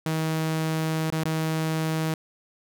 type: tone with dropouts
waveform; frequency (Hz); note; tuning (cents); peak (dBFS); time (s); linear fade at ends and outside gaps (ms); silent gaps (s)
sawtooth; 159.1; D#3; +39; -20; 0.06-2.14; 2; 1.102-1.124 / 1.237-1.254
effects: none